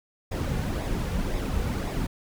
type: noise with flanger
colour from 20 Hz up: brown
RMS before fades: -28 dBFS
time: 0.31-2.07 s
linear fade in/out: 10 ms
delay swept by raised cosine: 0.67 to 3.17 ms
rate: 1.9 Hz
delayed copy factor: -0.5
effects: none